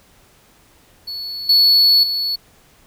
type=tone with level steps; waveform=triangle; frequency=4412 Hz; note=C#8; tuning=9 cents flat; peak=-24 / -8 / -17 dBFS; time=1.07-2.36 s; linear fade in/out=10 ms; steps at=1.49 / 2.03 s; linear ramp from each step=5 ms; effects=pink hiss -52 dBFS RMS until 2.86 s